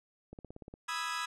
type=click train; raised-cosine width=2 ms; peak=-33 dBFS; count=8; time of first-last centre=0.33-0.739 s; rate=17.1 Hz
type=chord; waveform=sawtooth; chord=E major seventh; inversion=second; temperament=equal; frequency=987.8 / 1244.5 / 1318.5 / 1661.2 Hz; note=B5 / D#6 / E6 / G#6; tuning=0 / 0 / 0 / 0 cents; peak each=-36 dBFS; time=0.88-1.26 s; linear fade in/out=10 ms
effects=low-pass 8000 Hz 12 dB/octave